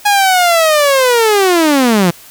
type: linear sweep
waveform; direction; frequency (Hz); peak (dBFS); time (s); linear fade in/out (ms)
sawtooth; down; 833 to 164.81; -4; 0.05-2.11; 10
effects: white hiss -38 dBFS RMS until 2.3 s